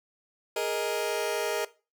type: chord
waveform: sawtooth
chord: Ab suspended second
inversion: none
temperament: just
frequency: 415.3 / 467.2 / 623 Hz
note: Ab4 / Bb4 / Eb5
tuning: 0 / +4 / +2 cents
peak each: -28 / -27 / -28 dBFS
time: 0.56-1.65 s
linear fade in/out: 5 ms
effects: noise-tail reverb RT60 0.3 s tail -18 dB re dry